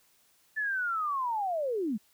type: linear sweep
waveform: sine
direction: down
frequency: 1760 to 190 Hz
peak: -28 dBFS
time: 0.56-1.98 s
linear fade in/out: 20 ms
effects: white hiss -66 dBFS RMS until 2.13 s